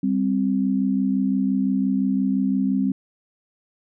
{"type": "tone pair together", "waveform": "sine", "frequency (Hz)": [196.58, 262.4], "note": ["G3", "C4"], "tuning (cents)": [5, 5], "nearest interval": "perfect fourth", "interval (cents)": 500, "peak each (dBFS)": -21, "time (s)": [0.03, 2.92], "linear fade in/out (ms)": 5, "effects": []}